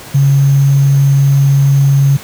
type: tone with sample-and-hold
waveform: sine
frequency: 138.59 Hz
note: C#3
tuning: in tune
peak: -5 dBFS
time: 0.14-2.17 s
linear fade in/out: 10 ms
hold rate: 6300 Hz
effects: pink hiss -31 dBFS RMS until 2.23 s + high-pass 80 Hz 12 dB/octave